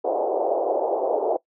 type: band-pass noise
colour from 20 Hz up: white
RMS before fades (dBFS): -23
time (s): 0.04-1.37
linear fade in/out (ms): 10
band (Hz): 360 to 770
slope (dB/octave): 48
effects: noise-tail reverb RT60 0.1 s tail -21 dB re dry